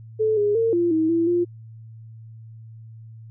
sine tone with pitch steps, 435.5 / 412.8 / 455.3 / 344.8 / 318.9 / 333.4 / 349 Hz, A4 / G#4 / A#4 / F4 / D#4 / E4 / F4, -18 / -10 / -41 / -22 / +43 / +20 / -1 cents, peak -17 dBFS, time 0.19-1.45 s, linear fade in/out 20 ms, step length 180 ms, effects added 112 Hz sine -39 dBFS peak until 3.3 s

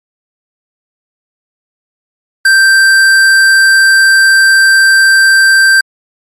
sine tone with tanh clipping, 1568 Hz, G6, in tune, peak -5 dBFS, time 2.45-5.81 s, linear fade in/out 5 ms, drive 16 dB, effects MP3 64 kbps

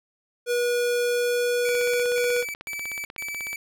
square tone with pitch glide, 483.7 to 486.8 Hz, B4 to B4, -36 to -25 cents, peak -22 dBFS, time 0.46-2.45 s, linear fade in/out 50 ms, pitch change +11 cents, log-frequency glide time 1.03-1.96 s
45% pulse tone bursts, 2306 Hz, D7, 32 cents flat, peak -30 dBFS, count 4, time 1.65-3.56 s, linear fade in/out 2 ms, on 380 ms, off 130 ms
click train, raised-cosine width 0.3 ms, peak -22 dBFS, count 31, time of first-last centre 1.69-3.53 s, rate 16.3 Hz
effects none

